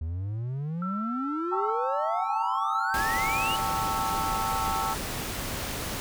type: exponential sweep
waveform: triangle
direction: up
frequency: 77.1 to 2960 Hz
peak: -27 dBFS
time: 0.01-3.56 s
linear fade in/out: 5 ms
type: tone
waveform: sine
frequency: 1337 Hz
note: E6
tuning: 24 cents sharp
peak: -32 dBFS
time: 0.82-1.7 s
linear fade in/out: 2 ms
type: chord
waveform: sine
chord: A dominant seventh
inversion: third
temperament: equal with one note detuned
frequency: 784 / 889.7 / 1108.7 / 1318.5 Hz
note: G5 / A5 / C#6 / E6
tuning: 0 / +19 / 0 / 0 cents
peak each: -33 / -31 / -35 / -31 dBFS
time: 1.51-4.95 s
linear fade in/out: 20 ms
type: noise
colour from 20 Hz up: pink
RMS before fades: -33 dBFS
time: 2.94-6 s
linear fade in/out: 0 ms
effects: none